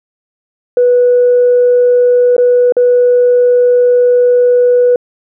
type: tone with dropouts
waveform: sine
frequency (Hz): 491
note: B4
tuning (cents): -10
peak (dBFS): -4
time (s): 0.77-4.96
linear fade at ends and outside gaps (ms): 2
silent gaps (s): 2.366-2.38 / 2.723-2.767
effects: tanh soft clip ceiling -1 dBFS